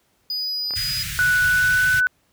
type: tone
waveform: triangle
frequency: 4949 Hz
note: D#8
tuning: 10 cents flat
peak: -22 dBFS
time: 0.3-1.03 s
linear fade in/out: 2 ms
type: clicks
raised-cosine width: 0.5 ms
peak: -22 dBFS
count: 2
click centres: 0.708 / 0.737 s
type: band-stop noise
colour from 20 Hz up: pink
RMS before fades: -28 dBFS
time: 0.75-2.01 s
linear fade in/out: 20 ms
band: 160 to 1500 Hz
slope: 48 dB/octave
type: tone with pitch glide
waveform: sine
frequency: 1480 to 1497.2 Hz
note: F#6 to F#6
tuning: 0 to +20 cents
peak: -15 dBFS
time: 1.19-2.07 s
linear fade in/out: 0 ms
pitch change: +20 cents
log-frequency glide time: 1.45-1.88 s
effects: pink hiss -64 dBFS RMS until 2.32 s + high-pass 60 Hz 12 dB/octave